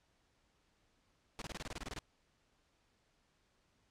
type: noise bursts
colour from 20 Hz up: pink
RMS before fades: -43 dBFS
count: 12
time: 1.39-1.989 s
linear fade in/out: 0 ms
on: 27 ms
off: 25 ms
effects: pink hiss -75 dBFS RMS until 3.9 s + low-pass 7000 Hz 12 dB/octave